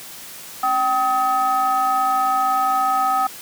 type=ring-modulated tone; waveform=triangle; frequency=248.1 Hz; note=B3; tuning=8 cents sharp; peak=-11 dBFS; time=0.63-3.27 s; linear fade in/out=5 ms; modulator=1020 Hz; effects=white hiss -37 dBFS RMS until 3.41 s + high-pass 80 Hz 12 dB/octave